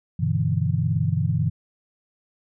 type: chord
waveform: sine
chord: E minor seventh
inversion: first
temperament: equal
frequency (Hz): 98 / 123.47 / 146.83 / 164.81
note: G2 / B2 / D3 / E3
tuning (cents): 0 / 0 / 0 / 0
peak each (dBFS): -25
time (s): 0.19-1.5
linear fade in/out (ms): 10
effects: none